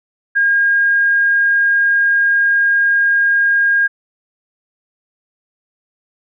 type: tone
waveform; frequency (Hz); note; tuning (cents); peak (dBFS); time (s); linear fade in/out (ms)
sine; 1621; G#6; -42; -10; 0.35-3.88; 20
effects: none